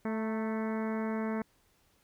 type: harmonic tone with a mistuned harmonic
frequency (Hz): 219.8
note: A3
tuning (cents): -2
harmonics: 1 / 2 / 3 / 4 / 5 / 6 / 7 / 8 / 9 / 10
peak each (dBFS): -32 / -38 / -42 / -44 / -46 / -48 / -49 / -50 / -51 / -52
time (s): 0.05-1.42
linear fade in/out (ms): 2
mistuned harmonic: 4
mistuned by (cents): +39
effects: pink hiss -69 dBFS RMS until 2.03 s